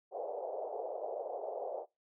white band-pass noise, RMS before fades -40 dBFS, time 0.11-1.86 s, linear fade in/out 50 ms, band 430 to 730 Hz, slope 48 dB/octave, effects noise-tail reverb RT60 0.2 s tail -20 dB re dry

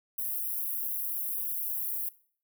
white high-pass noise, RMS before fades -33 dBFS, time 0.18-2.09 s, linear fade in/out 5 ms, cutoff 11000 Hz, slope 48 dB/octave, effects noise-tail reverb RT60 0.5 s tail -20 dB re dry

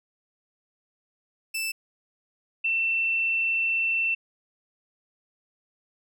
sawtooth / sine tone pair in turn, 2647 / 2686 Hz, E7 / E7, +7 / +32 cents, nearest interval unison, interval 25 cents, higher second, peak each -24 / -22 dBFS, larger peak second, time 1.54-1.72 / 2.64-4.15 s, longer second, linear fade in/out 10 ms, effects none

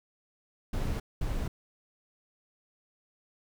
brown noise bursts at uneven times, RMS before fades -31 dBFS, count 2, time 0.73-1 / 1.21-1.48 s, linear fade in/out 5 ms, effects none

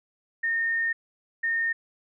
sine tone pair in turn, 1831 / 1831 Hz, A#6 / A#6, -32 / -32 cents, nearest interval unison, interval 0 cents, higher neither, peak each -23 dBFS, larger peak neither, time 0.43-0.93 / 1.43-1.73 s, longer first, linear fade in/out 10 ms, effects none

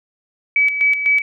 sine tone with tremolo, 2286 Hz, D7, 47 cents flat, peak -11 dBFS, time 0.56-1.22 s, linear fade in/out 2 ms, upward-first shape square, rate 4 Hz, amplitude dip 60%, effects none

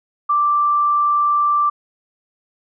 sine tone, 1174.7 Hz, D6, in tune, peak -13 dBFS, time 0.29-1.7 s, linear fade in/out 10 ms, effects none

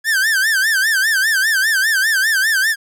45% pulse tone with vibrato, 1661.2 Hz, G#6, in tune, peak -13 dBFS, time 0.04-2.76 s, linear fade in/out 50 ms, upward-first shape sine, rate 5 Hz, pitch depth 160 cents each way, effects none

